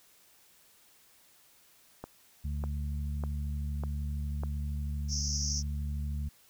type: click train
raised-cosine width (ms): 1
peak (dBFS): -25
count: 5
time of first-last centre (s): 2.04-4.435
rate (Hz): 1.67
type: harmonic tone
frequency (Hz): 72.8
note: D2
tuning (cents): -15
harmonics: 1 / 2 / 3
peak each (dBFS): -32 / -40 / -45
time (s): 2.44-6.29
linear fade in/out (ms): 10
type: band-pass noise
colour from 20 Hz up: pink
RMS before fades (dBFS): -35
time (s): 5.08-5.63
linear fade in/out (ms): 50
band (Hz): 5300 to 6200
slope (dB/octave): 96
effects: white hiss -62 dBFS RMS until 6.49 s